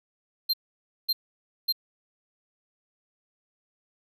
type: tone bursts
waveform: square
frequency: 4173 Hz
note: C8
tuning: 5 cents flat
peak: -22 dBFS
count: 3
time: 0.49-1.725 s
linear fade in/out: 10 ms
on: 45 ms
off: 550 ms
effects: none